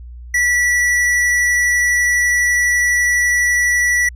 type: tone with hard clipping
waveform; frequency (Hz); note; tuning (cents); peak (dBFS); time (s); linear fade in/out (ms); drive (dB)
sine; 1952; B6; -21; -14; 0.34-4.09; 5; 10
effects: added 60 Hz sine -31 dBFS peak until 4.15 s